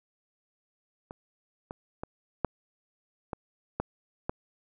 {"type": "clicks", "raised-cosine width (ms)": 1, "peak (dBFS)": [-26, -23, -21, -11, -19, -14, -15], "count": 7, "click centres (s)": [1.109, 1.709, 2.035, 2.447, 3.332, 3.8, 4.295], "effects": []}